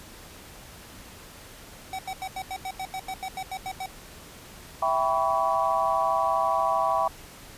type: tone bursts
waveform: square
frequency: 760 Hz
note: F#5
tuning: 46 cents sharp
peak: -31 dBFS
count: 14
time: 1.93-3.86 s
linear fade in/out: 2 ms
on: 58 ms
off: 86 ms
type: chord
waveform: sine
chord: C# half-diminished seventh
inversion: first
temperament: equal with one note detuned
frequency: 659.3 / 784 / 987.8 / 1128.1 Hz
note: E5 / G5 / B5 / C#6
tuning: 0 / 0 / 0 / +30 cents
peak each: -27 dBFS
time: 4.82-7.08 s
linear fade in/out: 5 ms
effects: pink hiss -46 dBFS RMS until 7.57 s + resampled to 32000 Hz